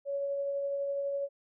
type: tone with tremolo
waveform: sine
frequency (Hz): 560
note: C#5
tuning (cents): +18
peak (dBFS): -29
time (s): 0.05-1.29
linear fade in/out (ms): 50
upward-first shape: triangle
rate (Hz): 12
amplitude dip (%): 25
effects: none